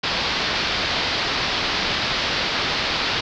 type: low-pass noise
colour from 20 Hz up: white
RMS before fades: -23 dBFS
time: 0.03-3.21 s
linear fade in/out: 10 ms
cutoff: 4900 Hz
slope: 48 dB/octave
effects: none